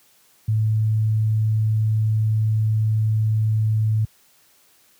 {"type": "tone", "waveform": "sine", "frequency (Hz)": 109, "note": "A2", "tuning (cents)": -16, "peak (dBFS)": -16, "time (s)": [0.48, 4.05], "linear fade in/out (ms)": 5, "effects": ["white hiss -57 dBFS RMS until 4.99 s", "high-pass 60 Hz 12 dB/octave"]}